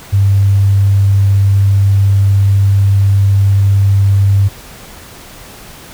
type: tone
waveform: sine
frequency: 98.9 Hz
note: G2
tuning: 16 cents sharp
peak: -6 dBFS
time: 0.12-4.49 s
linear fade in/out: 20 ms
effects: pink hiss -34 dBFS RMS until 5.93 s